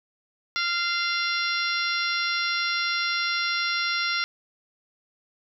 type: harmonic tone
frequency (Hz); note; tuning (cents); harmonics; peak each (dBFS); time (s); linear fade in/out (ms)
693; F5; -14; 2 / 3 / 4 / 5 / 6 / 7 / 8; -28 / -29 / -34 / -33 / -32 / -36 / -33; 0.56-4.24; 0
effects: none